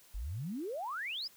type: exponential sweep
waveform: sine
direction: up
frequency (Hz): 43 to 5310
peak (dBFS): -36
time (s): 0.14-1.28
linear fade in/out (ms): 10
effects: white hiss -61 dBFS RMS until 1.36 s